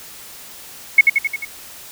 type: tone with echo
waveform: sine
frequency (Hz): 2192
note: C#7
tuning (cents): -20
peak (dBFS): -3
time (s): 0.98-1.01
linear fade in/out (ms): 5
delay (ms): 88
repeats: 5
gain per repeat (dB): -4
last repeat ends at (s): 1.45
effects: white hiss -38 dBFS RMS until 1.91 s